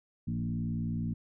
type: tone with frequency modulation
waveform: sine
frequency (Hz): 164.81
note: E3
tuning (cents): 0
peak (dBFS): -30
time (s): 0.27-1.14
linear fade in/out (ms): 10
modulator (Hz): 59.6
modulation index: 1.4
effects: none